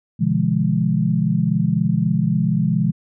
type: chord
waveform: sine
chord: B diminished seventh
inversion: none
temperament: equal with one note detuned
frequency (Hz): 123.47 / 146.83 / 170.82 / 207.7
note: B2 / D3 / F3 / Ab3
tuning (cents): 0 / 0 / -38 / 0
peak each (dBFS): -23 / -22 / -19 / -21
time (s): 0.19-2.92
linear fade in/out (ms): 20
effects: none